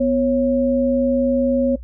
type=tone pair together; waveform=sine; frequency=248.1 / 548 Hz; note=B3 / C#5; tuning=+8 / -20 cents; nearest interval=octave + major second; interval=1372 cents; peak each=-17 dBFS; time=0-1.76 s; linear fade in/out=10 ms; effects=noise-tail reverb RT60 0.1 s tail -19 dB re dry + added 60 Hz sine -32 dBFS peak until 1.83 s